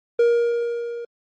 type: tone with level ramp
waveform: triangle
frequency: 471.6 Hz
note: A#4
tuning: 20 cents sharp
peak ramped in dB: -10 to -27 dBFS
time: 0.19-1.05 s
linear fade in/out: 5 ms
effects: MP3 32 kbps